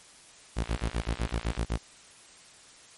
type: tone bursts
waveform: sawtooth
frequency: 56.8 Hz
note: A#1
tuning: 44 cents flat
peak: -22 dBFS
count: 10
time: 0.56-1.778 s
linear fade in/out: 20 ms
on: 84 ms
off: 42 ms
type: click train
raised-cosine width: 0.3 ms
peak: -23 dBFS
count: 55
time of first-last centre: 0.64-1.568 s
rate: 58.2 Hz
effects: white hiss -53 dBFS RMS until 2.97 s + MP3 48 kbps